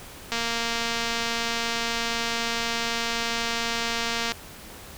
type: click train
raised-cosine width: 0.2 ms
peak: -10 dBFS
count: 929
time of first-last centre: 0.32-4.32 s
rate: 232 Hz
effects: pink hiss -43 dBFS RMS until 4.97 s